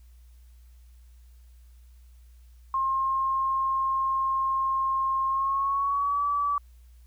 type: tone with pitch glide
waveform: sine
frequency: 1067 to 1150.2 Hz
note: C6 to D6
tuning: +34 to -36 cents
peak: -23 dBFS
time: 2.74-6.58 s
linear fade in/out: 2 ms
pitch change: +130 cents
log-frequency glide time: 5.27-6.24 s
effects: added 60 Hz sine -49 dBFS peak until 7.06 s + white hiss -68 dBFS RMS until 7.06 s